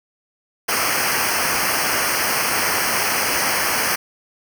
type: noise with comb filter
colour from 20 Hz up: pink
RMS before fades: -20 dBFS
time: 0.68-3.96 s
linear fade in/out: 10 ms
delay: 0.27 ms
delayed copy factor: -1
effects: none